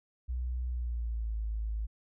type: tone with pitch glide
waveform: sine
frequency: 61.74 to 54.06 Hz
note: B1 to A1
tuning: 0 to -30 cents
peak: -31 dBFS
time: 0.28-1.87 s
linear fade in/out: 20 ms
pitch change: -230 cents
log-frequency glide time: 0.68-1.36 s
effects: none